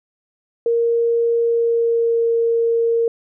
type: tone with pitch glide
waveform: sine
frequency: 466.2 to 462.2 Hz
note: A#4 to A#4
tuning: 0 to -15 cents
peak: -14 dBFS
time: 0.66-3.08 s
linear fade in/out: 2 ms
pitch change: -15 cents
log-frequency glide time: 1.38-2.28 s
effects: none